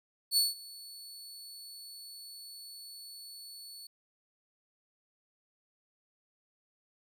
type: tone with ADSR envelope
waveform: sawtooth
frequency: 4435 Hz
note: C#8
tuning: in tune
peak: -20 dBFS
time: 0.31-3.87 s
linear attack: 61 ms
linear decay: 170 ms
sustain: -23 dB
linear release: 4 ms
effects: none